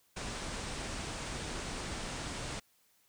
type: low-pass noise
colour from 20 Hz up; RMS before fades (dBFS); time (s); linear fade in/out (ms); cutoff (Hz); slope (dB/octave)
pink; -40; 0.16-2.6; 10; 9400; 96
effects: white hiss -70 dBFS RMS until 3.08 s